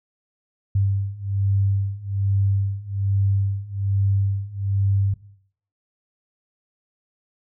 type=beating tone pair; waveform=sine; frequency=98 / 99.2 Hz; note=G2 / G2; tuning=0 / +21 cents; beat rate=1.2 Hz; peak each=-23 / -21 dBFS; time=0.75-5.14 s; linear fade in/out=5 ms; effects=noise-tail reverb RT60 0.6 s tail -17 dB re dry